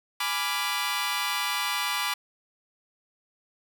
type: chord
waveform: 15% pulse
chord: G# diminished seventh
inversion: none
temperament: equal with one note detuned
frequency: 830.6 / 990.6 / 1174.7 / 1396.9 Hz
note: G#5 / B5 / D6 / F6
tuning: 0 / +5 / 0 / 0 cents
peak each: -28 / -24 / -24 / -29 dBFS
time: 0.2-2.14 s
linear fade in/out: 5 ms
effects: none